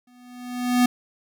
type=tone with exponential growth; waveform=square; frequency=246.9 Hz; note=B3; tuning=in tune; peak=-14 dBFS; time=0.07-0.86 s; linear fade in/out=5 ms; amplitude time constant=170 ms; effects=none